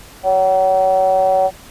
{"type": "ring-modulated tone", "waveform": "triangle", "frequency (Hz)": 96.5, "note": "G2", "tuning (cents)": -27, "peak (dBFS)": -6, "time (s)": [0.23, 1.51], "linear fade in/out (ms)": 50, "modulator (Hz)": 660, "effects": ["pink hiss -40 dBFS RMS until 1.7 s", "resampled to 32000 Hz"]}